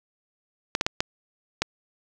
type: clicks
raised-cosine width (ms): 0.2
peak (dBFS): -5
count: 5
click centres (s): 0.751 / 0.811 / 0.865 / 1.005 / 1.62
effects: none